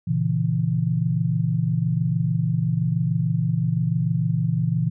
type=chord; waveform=sine; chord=A# diminished; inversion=none; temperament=equal with one note detuned; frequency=117.56 / 138.59 / 164.81 Hz; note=A#2 / C#3 / E3; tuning=+15 / 0 / 0 cents; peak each=-24 / -25 / -22 dBFS; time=0.07-4.9 s; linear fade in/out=10 ms; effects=none